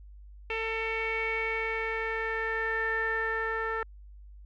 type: tone with low-pass filter sweep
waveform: sawtooth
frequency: 447.3 Hz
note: A4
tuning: 28 cents sharp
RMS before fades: -31 dBFS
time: 0.5-3.83 s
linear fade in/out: 2 ms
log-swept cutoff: 2500 to 1600 Hz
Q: 8
effects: added 50 Hz sine -46 dBFS peak until 4.45 s